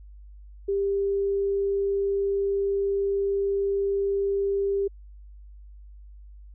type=tone; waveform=sine; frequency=396.8 Hz; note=G4; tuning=21 cents sharp; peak=-22 dBFS; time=0.68-4.88 s; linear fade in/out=10 ms; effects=added 50 Hz sine -43 dBFS peak until 6.54 s